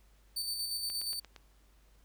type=tone with tremolo; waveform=sawtooth; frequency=4558 Hz; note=C#8; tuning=47 cents sharp; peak=-30 dBFS; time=0.36-1.2 s; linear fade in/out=10 ms; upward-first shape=square; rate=8.5 Hz; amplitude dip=35%
type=click train; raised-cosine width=0.2 ms; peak=-31 dBFS; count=5; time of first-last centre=0.9-1.362 s; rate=8.65 Hz
effects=added 50 Hz sine -61 dBFS peak until 2.04 s + pink hiss -69 dBFS RMS until 2.04 s